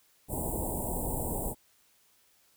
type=band-stop noise; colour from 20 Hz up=pink; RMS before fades=-33 dBFS; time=0.28-1.55 s; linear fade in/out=50 ms; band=960 to 7700 Hz; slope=96 dB/octave; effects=white hiss -66 dBFS RMS until 2.56 s